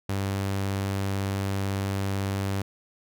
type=tone; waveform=sawtooth; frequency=98 Hz; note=G2; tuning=in tune; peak=-22 dBFS; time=0.09-2.62 s; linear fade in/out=5 ms; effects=none